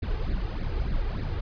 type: noise with flanger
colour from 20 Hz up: brown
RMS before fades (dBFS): -28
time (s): 0.02-1.41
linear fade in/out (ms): 10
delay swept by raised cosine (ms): 0.45 to 2.55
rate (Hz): 3.4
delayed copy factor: +0.7
effects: resampled to 11025 Hz